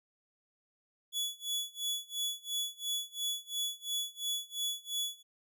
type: tone with tremolo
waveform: sawtooth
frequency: 3400 Hz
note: G#7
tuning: 40 cents sharp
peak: -28 dBFS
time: 1.12-5.23 s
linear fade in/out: 50 ms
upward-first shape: sine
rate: 2.9 Hz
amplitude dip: 95%
effects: none